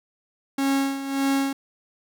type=tone with tremolo; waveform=45% pulse; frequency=273.6 Hz; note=C#4; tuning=23 cents flat; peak=-19 dBFS; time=0.58-1.53 s; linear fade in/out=5 ms; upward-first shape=sine; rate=1.7 Hz; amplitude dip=70%; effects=none